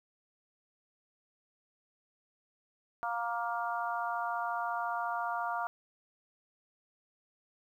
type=harmonic tone; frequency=234.4 Hz; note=A#3; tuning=10 cents sharp; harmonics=3 / 4 / 5 / 6; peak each=-36 / -37 / -38 / -39 dBFS; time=3.03-5.67 s; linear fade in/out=0 ms; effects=11-bit